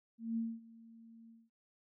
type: tone with ADSR envelope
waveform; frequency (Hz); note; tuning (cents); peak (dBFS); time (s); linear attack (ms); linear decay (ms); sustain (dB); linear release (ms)
sine; 227.8; A#3; -40; -32; 0.18-1.5; 190; 230; -22; 210
effects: none